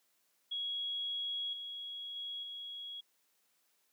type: tone with level steps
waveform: sine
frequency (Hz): 3322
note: G#7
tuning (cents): 0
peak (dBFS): -35 / -41 / -39 / -42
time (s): 0.51-3.01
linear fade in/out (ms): 10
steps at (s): 1.53 / 2.16 / 2.43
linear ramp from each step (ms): 2
effects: white hiss -75 dBFS RMS until 3.92 s + high-pass 200 Hz 12 dB/octave